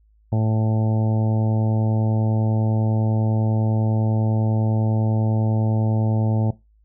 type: harmonic tone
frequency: 110 Hz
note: A2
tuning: in tune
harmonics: 1 / 2 / 3 / 4 / 5 / 6 / 7 / 8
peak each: -18 / -25 / -32 / -35 / -33 / -34 / -36 / -39 dBFS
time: 0.32-6.51 s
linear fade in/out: 5 ms
effects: noise-tail reverb RT60 0.2 s tail -18 dB re dry + added 53 Hz sine -54 dBFS peak until 6.84 s